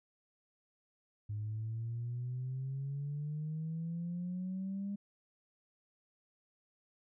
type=exponential sweep; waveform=sine; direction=up; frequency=103.83 to 202.6 Hz; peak=-35 dBFS; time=1.29-4.96 s; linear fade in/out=10 ms; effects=tanh soft clip ceiling -32 dBFS